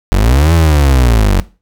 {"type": "linear two-way sweep", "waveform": "35% pulse", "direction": "up then down", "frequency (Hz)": [43.11, 84.6, 44.82], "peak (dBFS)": -5, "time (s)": [0.12, 1.4], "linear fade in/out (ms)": 0, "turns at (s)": 0.53, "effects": ["noise-tail reverb RT60 0.3 s tail -18 dB re dry"]}